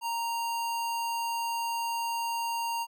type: tone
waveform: square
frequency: 930 Hz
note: A#5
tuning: 4 cents flat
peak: -30 dBFS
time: 0.01-2.87 s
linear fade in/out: 50 ms
effects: none